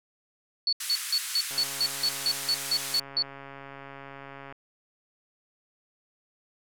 sine tone bursts, 4435 Hz, C#8, in tune, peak -22 dBFS, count 12, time 0.67-3.224 s, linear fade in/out 2 ms, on 57 ms, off 170 ms
white band-pass noise, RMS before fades -35 dBFS, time 0.8-3 s, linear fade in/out 5 ms, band 1300 to 12000 Hz, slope 24 dB/octave
click train, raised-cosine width 0.5 ms, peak -28 dBFS, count 417, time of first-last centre 1.51-4.524 s, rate 138 Hz
effects none

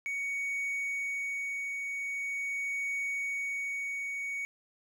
triangle tone with tremolo, 2237 Hz, C#7, 15 cents sharp, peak -29 dBFS, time 0.06-4.45 s, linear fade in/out 0 ms, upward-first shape triangle, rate 0.43 Hz, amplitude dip 30%, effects none

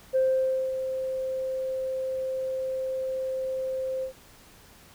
sine tone with ADSR envelope, 523.3 Hz, C5, in tune, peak -18 dBFS, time 0.13-4.13 s, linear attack 28 ms, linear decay 560 ms, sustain -9 dB, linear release 100 ms, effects tanh soft clip ceiling -16 dBFS + pink hiss -53 dBFS RMS until 4.94 s

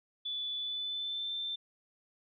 sine tone with pitch glide, 3467 to 3558 Hz, A7 to A7, -26 to +19 cents, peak -34 dBFS, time 0.25-1.56 s, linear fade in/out 10 ms, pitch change +45 cents, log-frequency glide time 0.57-1.33 s, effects none

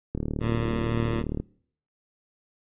click train, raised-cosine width 3 ms, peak -16 dBFS, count 48, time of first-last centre 0.15-1.4 s, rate 37.6 Hz
15% pulse tone with vibrato, 114.9 Hz, A#2, 25 cents flat, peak -20 dBFS, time 0.4-1.24 s, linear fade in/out 50 ms, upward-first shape square, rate 14 Hz, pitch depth 20 cents each way
effects noise-tail reverb RT60 0.6 s tail -24 dB re dry + resampled to 8000 Hz

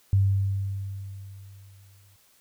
sine tone with exponential decay, 98 Hz, G2, in tune, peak -16 dBFS, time 0.13-2.16 s, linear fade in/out 0 ms, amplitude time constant 440 ms, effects white hiss -61 dBFS RMS until 2.4 s

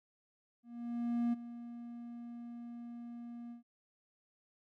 triangle tone with ADSR envelope, 237 Hz, A#3, 29 cents sharp, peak -27 dBFS, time 0.63-3.63 s, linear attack 700 ms, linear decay 17 ms, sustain -15 dB, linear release 120 ms, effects none

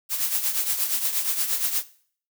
blue noise with tremolo, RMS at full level -22 dBFS, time 0.09-1.84 s, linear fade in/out 50 ms, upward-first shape triangle, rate 8.5 Hz, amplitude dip 70%, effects noise-tail reverb RT60 0.5 s tail -17 dB re dry

